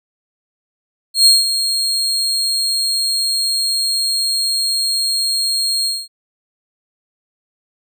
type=tone with ADSR envelope; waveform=35% pulse; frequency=4248 Hz; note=C8; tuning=25 cents sharp; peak=-4 dBFS; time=1.14-6.08 s; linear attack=120 ms; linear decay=180 ms; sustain=-10 dB; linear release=220 ms; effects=none